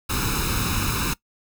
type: noise with comb filter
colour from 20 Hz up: pink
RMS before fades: -24 dBFS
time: 0.09-1.14 s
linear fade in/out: 10 ms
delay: 0.77 ms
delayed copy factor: +0.8
effects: noise-tail reverb RT60 0.1 s tail -20 dB re dry